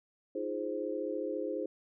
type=chord; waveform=sine; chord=F minor seventh; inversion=third; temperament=equal with one note detuned; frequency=311.1 / 345.6 / 415.3 / 523.3 Hz; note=Eb4 / F4 / Ab4 / C5; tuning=0 / -18 / 0 / 0 cents; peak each=-39 / -40 / -38 / -37 dBFS; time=0.35-1.66 s; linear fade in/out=5 ms; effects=none